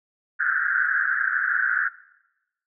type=band-pass noise; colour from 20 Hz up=white; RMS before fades=-23 dBFS; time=0.39-1.89 s; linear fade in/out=20 ms; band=1400 to 1700 Hz; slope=96 dB/octave; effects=noise-tail reverb RT60 0.9 s tail -19 dB re dry